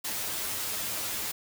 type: noise with comb filter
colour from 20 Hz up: white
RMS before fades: -33 dBFS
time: 0.04-1.32 s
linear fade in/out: 10 ms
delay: 9.5 ms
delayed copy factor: +0.95
effects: none